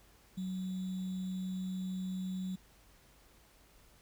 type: tone with sample-and-hold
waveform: sine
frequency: 186.3 Hz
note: F#3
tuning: 12 cents sharp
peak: -35 dBFS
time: 0.37-2.56 s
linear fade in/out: 10 ms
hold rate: 3675 Hz
effects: added 50 Hz sine -66 dBFS peak until 4.01 s + pink hiss -64 dBFS RMS until 4.01 s